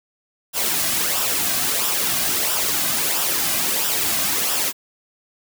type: noise with flanger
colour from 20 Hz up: white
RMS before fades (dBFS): -21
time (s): 0.53-4.73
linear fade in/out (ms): 50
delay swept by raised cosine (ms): 0.46 to 2.26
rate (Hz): 1.5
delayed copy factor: -0.55
effects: none